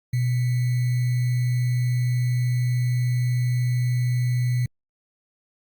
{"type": "tone with sample-and-hold", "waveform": "sine", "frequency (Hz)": 123.47, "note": "B2", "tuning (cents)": 0, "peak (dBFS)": -19, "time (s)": [0.13, 4.66], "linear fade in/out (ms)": 5, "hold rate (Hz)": 2100, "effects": ["Opus 48 kbps"]}